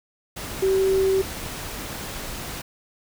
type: tone in noise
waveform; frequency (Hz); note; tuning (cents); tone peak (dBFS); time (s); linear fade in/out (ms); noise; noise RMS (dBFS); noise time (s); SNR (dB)
sine; 383.5; G4; -38; -17; 0.62-1.22; 10; pink; -33; 0.36-2.62; +13
effects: none